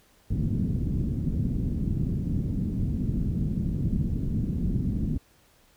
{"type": "low-pass noise", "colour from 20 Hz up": "white", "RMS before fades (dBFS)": -27, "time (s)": [0.3, 5.18], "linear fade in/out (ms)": 5, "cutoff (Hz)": 220, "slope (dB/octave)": 24, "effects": ["pink hiss -61 dBFS RMS until 5.76 s"]}